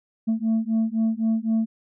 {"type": "beating tone pair", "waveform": "sine", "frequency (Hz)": [221.4, 225.3], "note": ["A3", "A3"], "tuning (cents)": [11, 41], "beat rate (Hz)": 3.9, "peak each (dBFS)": -21, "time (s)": [0.27, 1.66], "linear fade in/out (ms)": 20, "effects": ["tanh soft clip ceiling -17 dBFS"]}